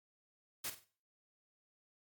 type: noise with echo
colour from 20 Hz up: white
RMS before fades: -40 dBFS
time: 0.64-0.7 s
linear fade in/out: 5 ms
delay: 48 ms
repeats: 3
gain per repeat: -10 dB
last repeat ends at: 0.844 s
effects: noise-tail reverb RT60 0.4 s tail -17 dB re dry + MP3 96 kbps